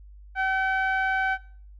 sawtooth tone with low-pass filter, 764 Hz, G5, 45 cents flat, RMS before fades -25 dBFS, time 0.35-1.38 s, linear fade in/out 50 ms, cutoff 1800 Hz, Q 3.8, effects noise-tail reverb RT60 0.5 s tail -20 dB re dry + added 50 Hz sine -44 dBFS peak until 1.79 s

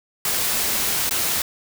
white noise with dropouts, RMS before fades -22 dBFS, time 0.25-1.42 s, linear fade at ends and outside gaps 2 ms, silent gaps 1.094-1.109 s, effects none

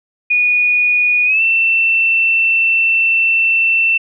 sine tone with pitch glide, 2459 to 2682 Hz, D#7 to E7, -21 to +29 cents, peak -10 dBFS, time 0.3-3.98 s, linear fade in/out 10 ms, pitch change +150 cents, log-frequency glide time 1.25-1.42 s, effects none

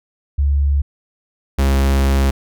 sine / 45% pulse tone pair in turn, 70.8 / 67.93 Hz, C#2 / C#2, +37 / -34 cents, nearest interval minor second, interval 71 cents, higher first, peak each -12 dBFS, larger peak neither, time 0.38-0.82 / 1.58-2.31 s, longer second, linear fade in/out 10 ms, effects none

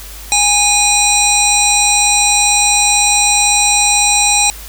harmonic tone with a mistuned harmonic, 822 Hz, G#5, 18 cents flat, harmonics 1 / 3 / 5 / 7 / 9 / 10, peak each -16 / -16 / -16 / -16 / -16 / -16 dBFS, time 0.32-4.5 s, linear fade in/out 0 ms, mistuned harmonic 5, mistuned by -48 cents, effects added 50 Hz sine -31 dBFS peak until 4.68 s + white hiss -33 dBFS RMS until 4.68 s

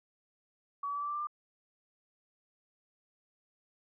sine tone with pitch steps, 1134 / 1143.9 / 1153.8 / 1163.9 / 1174 / 1184.2 / 1194.5 Hz, C#6 / D6 / D6 / D6 / D6 / D6 / D6, +39 / -46 / -31 / -16 / -1 / +14 / +29 cents, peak -33 dBFS, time 0.83-1.271 s, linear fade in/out 5 ms, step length 63 ms, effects none

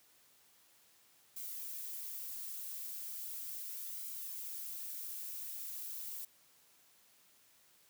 violet noise with flanger, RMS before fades -44 dBFS, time 1.36-6.25 s, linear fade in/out 5 ms, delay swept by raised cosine 1.1 to 5.2 ms, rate 0.37 Hz, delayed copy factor -0.5, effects white hiss -67 dBFS RMS until 7.89 s + high-pass 80 Hz 12 dB/octave

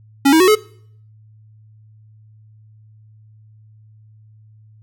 square tone with pitch steps, 277.2 / 320.3 / 370 / 427.5 Hz, C#4 / E4 / F#4 / A4, 0 / -50 / 0 / -50 cents, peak -9 dBFS, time 0.25-0.554 s, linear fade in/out 10 ms, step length 76 ms, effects noise-tail reverb RT60 0.6 s tail -22 dB re dry + added 108 Hz sine -44 dBFS peak until 4.82 s

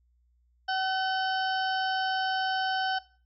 harmonic tone, 759 Hz, F#5, 44 cents sharp, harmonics 1 / 2 / 4 / 5 / 6 / 7, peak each -29 / -31 / -36 / -49 / -42 / -40 dBFS, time 0.68-2.99 s, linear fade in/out 10 ms, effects noise-tail reverb RT60 0.4 s tail -19 dB re dry + added 60 Hz sine -64 dBFS peak until 3.25 s

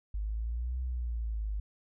sine exponential two-way sweep, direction up then down, 50.4 to 63.8 to 50.4 Hz, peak -31 dBFS, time 0.14-1.6 s, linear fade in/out 5 ms, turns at 0.8 s, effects none

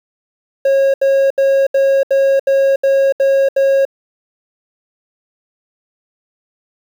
triangle tone bursts, 545 Hz, C#5, 29 cents flat, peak -7 dBFS, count 9, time 0.65-3.852 s, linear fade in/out 5 ms, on 290 ms, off 74 ms, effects 7-bit

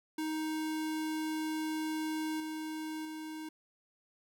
square tone with level steps, 312.9 Hz, D#4, 10 cents sharp, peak -34 / -38 / -41 dBFS, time 0.18-3.49 s, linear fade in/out 5 ms, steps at 2.4 / 3.05 s, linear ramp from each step 2 ms, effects none

